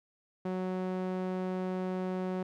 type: tone with band-pass filter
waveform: sawtooth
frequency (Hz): 185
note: F#3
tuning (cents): 0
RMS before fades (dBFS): -34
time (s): 0.45-2.43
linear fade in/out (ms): 5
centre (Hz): 390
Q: 0.63
effects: none